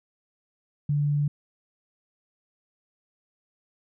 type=tone; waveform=sine; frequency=145.8 Hz; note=D3; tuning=12 cents flat; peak=-21 dBFS; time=0.89-1.28 s; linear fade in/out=5 ms; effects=none